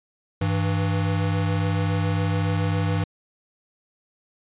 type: tone pair together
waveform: square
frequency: 99 / 162.61 Hz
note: G2 / E3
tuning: +18 / -23 cents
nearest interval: major sixth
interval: 859 cents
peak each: -23 / -26 dBFS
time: 0.41-3.04 s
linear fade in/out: 5 ms
effects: resampled to 8000 Hz